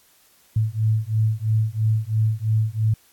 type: beating tone pair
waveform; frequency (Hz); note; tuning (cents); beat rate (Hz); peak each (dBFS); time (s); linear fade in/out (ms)
sine; 108.2 / 111.2; A2 / A2; -29 / +19; 3; -21; 0.56-2.94; 5
effects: white hiss -57 dBFS RMS until 3.12 s + AAC 64 kbps